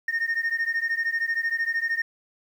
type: beating tone pair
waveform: sine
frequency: 1832 / 1845 Hz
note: A#6 / A#6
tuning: -31 / -18 cents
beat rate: 13 Hz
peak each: -24 / -25 dBFS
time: 0.08-2.02 s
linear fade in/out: 5 ms
effects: tanh soft clip ceiling -20 dBFS + 9-bit